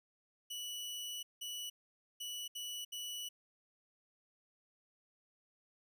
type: tone bursts at uneven times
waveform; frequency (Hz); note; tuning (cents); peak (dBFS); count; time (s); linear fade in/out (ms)
sawtooth; 2951; F#7; -5; -38; 5; 0.5-1.23 / 1.41-1.7 / 2.2-2.48 / 2.55-2.85 / 2.92-3.29; 10
effects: none